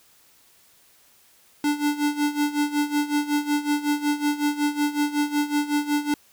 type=tone with tremolo; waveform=square; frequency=293.5 Hz; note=D4; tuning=1 cent flat; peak=-19 dBFS; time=1.64-6.14 s; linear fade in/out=2 ms; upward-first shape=sine; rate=5.4 Hz; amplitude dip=80%; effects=white hiss -57 dBFS RMS until 6.32 s